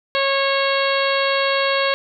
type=harmonic tone; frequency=548 Hz; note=C#5; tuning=20 cents flat; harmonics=1 / 2 / 3 / 4 / 5 / 6 / 7 / 8; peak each=-20 / -23 / -25 / -26 / -27 / -28 / -28 / -29 dBFS; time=0.15-1.94 s; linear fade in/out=0 ms; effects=none

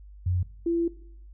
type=tone pair in turn; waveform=sine; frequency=90 / 337.8 Hz; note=F#2 / E4; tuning=-47 / +42 cents; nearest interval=octave + major seventh; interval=2289 cents; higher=second; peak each=-22 dBFS; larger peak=neither; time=0.26-0.43 / 0.66-0.88 s; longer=second; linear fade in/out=5 ms; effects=noise-tail reverb RT60 0.7 s tail -18 dB re dry + added 50 Hz sine -44 dBFS peak until 1.33 s

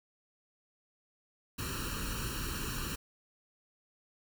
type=noise with comb filter; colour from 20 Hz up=pink; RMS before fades=-37 dBFS; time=1.58-2.96 s; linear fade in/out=10 ms; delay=0.71 ms; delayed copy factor=+0.95; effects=none

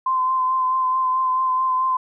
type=tone with vibrato; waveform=sine; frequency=1034 Hz; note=C6; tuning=21 cents flat; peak=-17 dBFS; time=0.06-1.97 s; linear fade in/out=5 ms; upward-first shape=sine; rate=4.6 Hz; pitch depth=20 cents each way; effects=none

